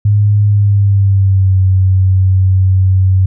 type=tone with pitch glide; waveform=sine; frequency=103.4 to 94.27 Hz; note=G#2 to F#2; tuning=-7 to +33 cents; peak=-6 dBFS; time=0.05-3.26 s; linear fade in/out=5 ms; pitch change=-160 cents; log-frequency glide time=0.45-1.59 s; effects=none